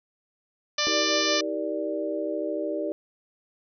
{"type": "harmonic tone", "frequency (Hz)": 593, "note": "D5", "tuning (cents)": 17, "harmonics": [1, 2, 3, 4, 5, 6, 7, 8, 9, 10], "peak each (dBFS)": [-32, -32, -32, -32, -32, -32, -32, -32, -32, -32], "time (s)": [0.78, 1.41], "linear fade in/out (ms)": 5}
{"type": "chord", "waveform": "sine", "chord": "Eb major seventh", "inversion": "none", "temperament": "equal with one note detuned", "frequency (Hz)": [319.1, 392, 466.2, 587.3], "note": ["Eb4", "G4", "Bb4", "D5"], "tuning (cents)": [44, 0, 0, 0], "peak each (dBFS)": [-31, -33, -35, -30], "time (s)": [0.87, 2.92], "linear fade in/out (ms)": 0}
{"effects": []}